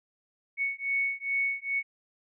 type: beating tone pair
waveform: sine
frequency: 2217 / 2219.4 Hz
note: C#7 / C#7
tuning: 0 / +2 cents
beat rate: 2.4 Hz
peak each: -30 dBFS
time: 0.57-1.83 s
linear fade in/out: 50 ms
effects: none